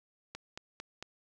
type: click train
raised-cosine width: 0.2 ms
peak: -24 dBFS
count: 4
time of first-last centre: 0.35-1.026 s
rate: 4.44 Hz
effects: none